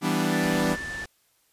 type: chord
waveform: sawtooth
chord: E minor seventh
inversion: none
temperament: equal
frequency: 164.81 / 196 / 246.9 / 293.7 Hz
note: E3 / G3 / B3 / D4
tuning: 0 / 0 / 0 / 0 cents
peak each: -24 dBFS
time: 0.01-0.77 s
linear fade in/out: 50 ms
type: tone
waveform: sine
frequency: 1763 Hz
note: A6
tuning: 3 cents sharp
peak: -32 dBFS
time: 0.32-1.05 s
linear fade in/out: 10 ms
type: low-pass noise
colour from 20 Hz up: pink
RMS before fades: -40 dBFS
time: 0.43-1.06 s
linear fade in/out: 5 ms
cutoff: 9000 Hz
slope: 24 dB/octave
effects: white hiss -66 dBFS RMS until 1.52 s + resampled to 32000 Hz